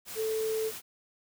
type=tone in noise; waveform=sine; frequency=440 Hz; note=A4; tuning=in tune; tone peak=-28 dBFS; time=0.15-0.72 s; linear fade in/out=50 ms; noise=white; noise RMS=-41 dBFS; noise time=0.05-0.82 s; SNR=+10 dB; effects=none